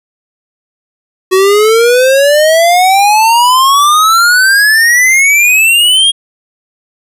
square exponential sweep, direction up, 370 to 3289 Hz, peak -5 dBFS, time 1.31-6.12 s, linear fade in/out 20 ms, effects resampled to 32000 Hz

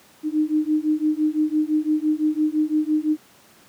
sine beating tone pair, 304 / 309.9 Hz, D#4 / D#4, -40 / -7 cents, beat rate 5.9 Hz, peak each -21 dBFS, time 0.23-3.17 s, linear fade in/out 50 ms, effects pink hiss -52 dBFS RMS until 3.68 s + high-pass 150 Hz 12 dB/octave

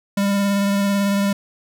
square tone with vibrato, 199.8 Hz, G3, 33 cents sharp, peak -17 dBFS, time 0.17-1.33 s, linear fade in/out 5 ms, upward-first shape sine, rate 18 Hz, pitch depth 17 cents each way, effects none

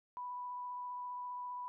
sine tone with vibrato, 987.8 Hz, B5, in tune, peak -40 dBFS, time 0.17-1.68 s, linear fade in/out 0 ms, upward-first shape triangle, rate 15 Hz, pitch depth 11 cents each way, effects none

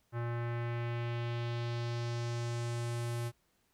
square tone with low-pass filter sweep, 118.5 Hz, A#2, 29 cents sharp, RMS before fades -36 dBFS, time 0.12-3.32 s, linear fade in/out 50 ms, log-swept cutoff 1500 to 12000 Hz, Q 1.6, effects pink hiss -74 dBFS RMS until 3.73 s

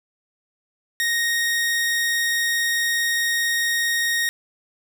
sawtooth tone, 1864.7 Hz, A#6, in tune, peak -16 dBFS, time 1-4.29 s, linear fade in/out 0 ms, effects none

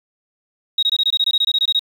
sine tone bursts, 3789 Hz, A#7, 27 cents sharp, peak -13 dBFS, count 15, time 0.78-1.794 s, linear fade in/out 5 ms, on 48 ms, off 21 ms, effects 7-bit

